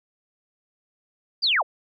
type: linear sweep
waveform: sine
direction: down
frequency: 4930 to 440 Hz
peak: -18 dBFS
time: 1.42-1.63 s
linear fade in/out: 20 ms
effects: none